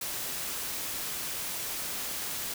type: noise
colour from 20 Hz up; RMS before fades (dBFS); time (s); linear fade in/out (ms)
white; -35; 0.01-2.54; 5
effects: none